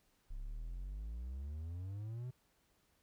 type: exponential sweep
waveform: triangle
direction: up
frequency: 31.84 to 128.9 Hz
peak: -39 dBFS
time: 0.3-2.31 s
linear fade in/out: 10 ms
effects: pink hiss -75 dBFS RMS until 3.02 s